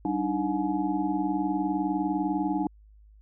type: tone cluster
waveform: sine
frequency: 191.8 / 292.3 / 312.2 / 723 / 845 Hz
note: G3 / D4 / D#4 / F#5 / G#5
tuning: -37 / -8 / +6 / -40 / +30 cents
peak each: -33 / -29 / -29 / -36 / -33 dBFS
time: 0.05-2.67 s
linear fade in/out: 2 ms
effects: added 52 Hz sine -51 dBFS peak until 3.21 s